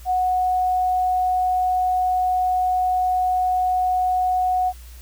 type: tone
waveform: sine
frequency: 735 Hz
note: F#5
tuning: 12 cents flat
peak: -17 dBFS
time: 0.05-4.73 s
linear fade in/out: 50 ms
effects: added 60 Hz sine -38 dBFS peak until 5.01 s + white hiss -49 dBFS RMS until 5.01 s